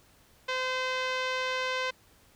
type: tone with low-pass filter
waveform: 5% pulse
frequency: 514 Hz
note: C5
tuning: 31 cents flat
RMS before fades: -31 dBFS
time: 0.48-1.91 s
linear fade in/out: 10 ms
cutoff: 2800 Hz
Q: 0.61
effects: pink hiss -61 dBFS RMS until 2.35 s